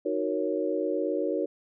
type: chord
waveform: sine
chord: D# minor seventh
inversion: none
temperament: equal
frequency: 311.1 / 370 / 466.2 / 554.4 Hz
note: D#4 / F#4 / A#4 / C#5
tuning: 0 / 0 / 0 / 0 cents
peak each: -31 dBFS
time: 0.05-1.46 s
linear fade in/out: 10 ms
effects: none